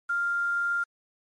sine tone with quantisation, 1396.9 Hz, F6, in tune, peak -24 dBFS, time 0.09-0.84 s, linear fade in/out 10 ms, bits 8, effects MP3 48 kbps

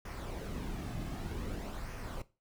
brown noise with flanger, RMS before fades -40 dBFS, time 0.05-2.22 s, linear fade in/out 5 ms, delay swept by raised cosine 0.25 to 2.15 ms, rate 0.53 Hz, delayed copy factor -0.5, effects noise-tail reverb RT60 0.3 s tail -18 dB re dry

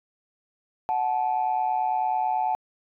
sine tone pair together, 740 / 869.1 Hz, F#5 / A5, 0 / -22 cents, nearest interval minor third, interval 278 cents, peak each -24 dBFS, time 0.89-2.55 s, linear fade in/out 0 ms, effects tanh soft clip ceiling -16 dBFS

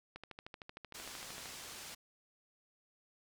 click train, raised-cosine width 0.3 ms, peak -31 dBFS, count 18, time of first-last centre 0.16-1.458 s, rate 13.1 Hz
white low-pass noise, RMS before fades -49 dBFS, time 0.94-1.95 s, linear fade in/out 10 ms, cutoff 7900 Hz, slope 12 dB/octave
effects none

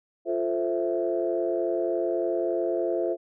sine chord, F major seventh, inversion none, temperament equal, 349.2 / 440 / 523.3 / 659.3 Hz, F4 / A4 / C5 / E5, 0 / 0 / 0 / 0 cents, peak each -27 / -31 / -30 / -29 dBFS, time 0.25-3.17 s, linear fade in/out 50 ms, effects tanh soft clip ceiling -13 dBFS

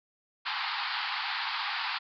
pink band-pass noise, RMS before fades -33 dBFS, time 0.45-1.99 s, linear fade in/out 20 ms, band 790 to 4800 Hz, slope 96 dB/octave, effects none

